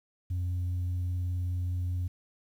sine tone with vibrato, 89.5 Hz, F2, 43 cents sharp, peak -26 dBFS, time 0.3-2.08 s, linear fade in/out 10 ms, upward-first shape sine, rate 19 Hz, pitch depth 11 cents each way, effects tanh soft clip ceiling -27 dBFS + 10-bit

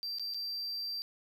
triangle tone with dropouts, 4699 Hz, D8, in tune, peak -34 dBFS, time 0.03-1.02 s, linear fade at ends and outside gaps 0 ms, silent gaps 0.185-0.196 / 0.338-0.345 s, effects none

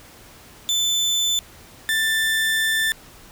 30% pulse tone pair in turn, 3520 / 1773.8 Hz, A7 / A6, 0 / +14 cents, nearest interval octave, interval 1186 cents, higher first, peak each -16 dBFS, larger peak neither, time 0.69-1.39 / 1.89-2.92 s, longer second, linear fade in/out 0 ms, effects pink hiss -46 dBFS RMS until 3.31 s

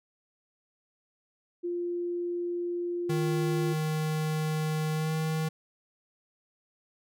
sine tone, 349.2 Hz, F4, in tune, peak -29 dBFS, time 1.63-3.74 s, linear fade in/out 20 ms
square tone with pitch glide, 155.56 to 157.91 Hz, D#3 to D#3, 0 to +26 cents, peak -28 dBFS, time 3.09-5.49 s, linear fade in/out 10 ms, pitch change +26 cents, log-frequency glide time 4.93-5.14 s
effects none

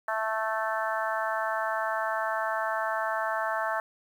harmonic tone, 220 Hz, A3, in tune, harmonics 3 / 4 / 5 / 6 / 7 / 8, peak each -32 / -33 / -34 / -35 / -35 / -36 dBFS, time 0.08-3.8 s, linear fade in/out 2 ms, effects 9-bit

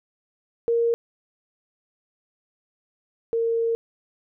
sine tone pair in turn, 466.2 / 459.3 Hz, A#4 / A#4, 0 / -26 cents, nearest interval unison, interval 26 cents, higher first, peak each -18 / -20 dBFS, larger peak first, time 0.68-0.94 / 3.33-3.75 s, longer second, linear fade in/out 0 ms, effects none

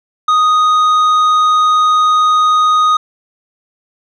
triangle tone with tanh clipping, 1244.5 Hz, D#6, in tune, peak -9 dBFS, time 0.28-2.97 s, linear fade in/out 5 ms, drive 11 dB, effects none

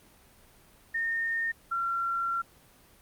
sine tone pair in turn, 1830 / 1367.6 Hz, A#6 / F6, -32 / -37 cents, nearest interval perfect fourth, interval 505 cents, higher first, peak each -27 dBFS, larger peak neither, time 0.94-1.52 / 1.71-2.42 s, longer second, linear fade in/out 10 ms, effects pink hiss -58 dBFS RMS until 3.01 s + Opus 32 kbps

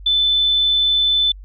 sine tone, 3516 Hz, A7, 2 cents flat, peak -13 dBFS, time 0.06-1.32 s, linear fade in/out 5 ms, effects added 48 Hz sine -34 dBFS peak until 1.44 s

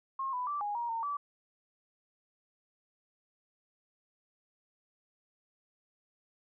sine tone with pitch steps, 1074 / 995 / 1167 / 825 / 946 / 912 / 1154 Hz, C6 / B5 / D6 / G#5 / A#5 / A#5 / D6, +45 / +13 / -11 / -12 / +25 / -38 / -31 cents, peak -32 dBFS, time 0.19-1.17 s, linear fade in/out 5 ms, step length 140 ms, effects none

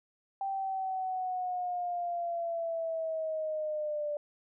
sine linear sweep, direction down, 784 to 587.3 Hz, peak -31 dBFS, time 0.41-4.17 s, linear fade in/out 2 ms, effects none

